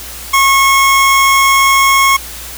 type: tone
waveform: 25% pulse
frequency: 1091 Hz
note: C#6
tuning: 28 cents flat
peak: -3 dBFS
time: 0.33-2.17 s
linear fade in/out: 10 ms
effects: added 60 Hz sine -33 dBFS peak until 2.57 s + white hiss -28 dBFS RMS until 2.57 s